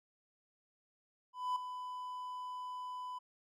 triangle tone with ADSR envelope, 1000 Hz, B5, 21 cents sharp, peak -29 dBFS, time 1.33-3.19 s, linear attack 230 ms, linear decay 4 ms, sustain -10 dB, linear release 13 ms, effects none

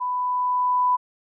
sine tone with level ramp, 995 Hz, B5, 13 cents sharp, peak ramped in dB -23 to -16 dBFS, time 0-0.97 s, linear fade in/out 20 ms, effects none

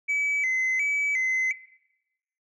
sine tone with vibrato, 2166 Hz, C#7, 41 cents flat, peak -20 dBFS, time 0.08-1.53 s, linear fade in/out 20 ms, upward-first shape square, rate 1.4 Hz, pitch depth 96 cents each way, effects noise-tail reverb RT60 0.9 s tail -19 dB re dry + tanh soft clip ceiling -21 dBFS

